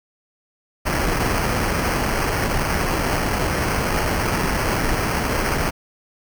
pink noise with sample-and-hold, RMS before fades -21 dBFS, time 0.85-5.71 s, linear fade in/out 20 ms, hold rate 3675 Hz, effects none

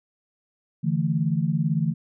sine chord, D suspended second, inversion none, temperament equal, 146.83 / 164.81 / 220 Hz, D3 / E3 / A3, 0 / 0 / 0 cents, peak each -25 / -23 / -28 dBFS, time 0.83-1.94 s, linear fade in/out 20 ms, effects none

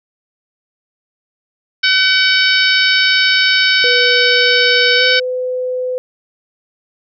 harmonic tone, 757 Hz, F#5, 39 cents sharp, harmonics 2 / 3 / 4 / 5 / 6 / 7, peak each -14 / -16 / -17 / -18 / -19 / -19 dBFS, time 1.83-5.2 s, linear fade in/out 10 ms
sine tone with pitch glide, 489.3 to 505.7 Hz, B4 to B4, -16 to +41 cents, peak -16 dBFS, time 3.84-5.98 s, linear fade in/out 0 ms, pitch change +57 cents, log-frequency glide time 4.96-5.03 s
effects none

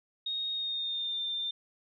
sine tone with pitch glide, 3729 to 3592 Hz, A#7 to A7, 0 to +35 cents, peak -31 dBFS, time 0.26-1.51 s, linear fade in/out 5 ms, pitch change -65 cents, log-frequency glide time 0.53-1.19 s, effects none

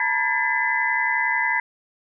sine tone cluster, 894 / 965 / 1629 / 1766 / 2021 Hz, A5 / B5 / G#6 / A6 / B6, +27 / -40 / -34 / +6 / +39 cents, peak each -28 / -27 / -27 / -28 / -22 dBFS, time 0-1.6 s, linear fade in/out 2 ms, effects none

